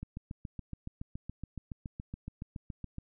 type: click train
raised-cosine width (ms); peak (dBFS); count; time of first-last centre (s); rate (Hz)
5; -27; 22; 0.03-2.984; 7.11
effects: none